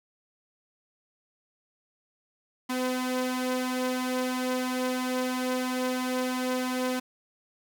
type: tone pair together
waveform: sawtooth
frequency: 253.5 / 510 Hz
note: B3 / C5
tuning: +45 / -44 cents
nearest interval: octave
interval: 1211 cents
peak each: -24 / -30 dBFS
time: 2.69-7 s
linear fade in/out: 10 ms
effects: none